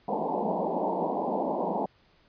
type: band-pass noise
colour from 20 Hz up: white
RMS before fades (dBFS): -29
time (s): 0.08-1.86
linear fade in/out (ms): 5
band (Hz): 170 to 960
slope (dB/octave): 96
effects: pink hiss -63 dBFS RMS until 2.28 s + resampled to 11025 Hz